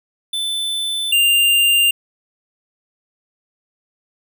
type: tone pair in turn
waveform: square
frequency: 3520 / 2794 Hz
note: A7 / F7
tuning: 0 / 0 cents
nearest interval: major third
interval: 400 cents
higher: first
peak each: -20 / -12 dBFS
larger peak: second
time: 0.33-1.12 / 1.12-1.91 s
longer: neither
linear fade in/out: 5 ms
effects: none